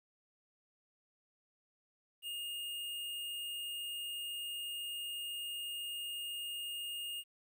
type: tone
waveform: square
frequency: 2838 Hz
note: F7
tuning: 27 cents sharp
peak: -40 dBFS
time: 2.22-7.24 s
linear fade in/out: 50 ms
effects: 12-bit